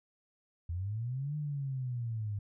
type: linear two-way sweep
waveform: sine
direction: up then down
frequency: 81 to 151.6 to 100.2 Hz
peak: -33 dBFS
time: 0.69-2.39 s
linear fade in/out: 5 ms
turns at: 1.36 s
effects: none